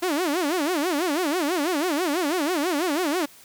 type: tone with vibrato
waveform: sawtooth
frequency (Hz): 324.4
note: E4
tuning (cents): -28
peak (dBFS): -18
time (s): 0.02-3.26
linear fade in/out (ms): 10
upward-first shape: sine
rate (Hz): 6.1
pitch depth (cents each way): 250
effects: white hiss -50 dBFS RMS until 3.44 s